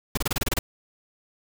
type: noise bursts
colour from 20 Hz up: pink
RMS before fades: -24 dBFS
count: 9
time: 0.15-0.59 s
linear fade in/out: 5 ms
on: 24 ms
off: 28 ms
effects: none